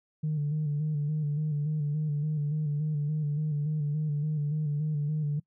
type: tone with vibrato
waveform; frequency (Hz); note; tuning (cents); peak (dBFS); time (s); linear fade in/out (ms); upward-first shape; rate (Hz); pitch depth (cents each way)
sine; 150; D3; +37; -25; 0.23-5.4; 10; square; 3.5; 43
effects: noise-tail reverb RT60 0.1 s tail -25 dB re dry + tanh soft clip ceiling -23 dBFS